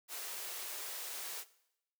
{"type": "high-pass noise", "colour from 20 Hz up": "white", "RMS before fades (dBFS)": -43, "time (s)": [0.08, 1.45], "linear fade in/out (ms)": 50, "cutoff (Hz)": 350, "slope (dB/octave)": 48, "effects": ["noise-tail reverb RT60 0.8 s tail -18 dB re dry"]}